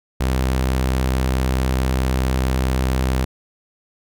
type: tone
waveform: sawtooth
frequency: 64.6 Hz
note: C2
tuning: 21 cents flat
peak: -13 dBFS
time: 0.2-3.25 s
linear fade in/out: 10 ms
effects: none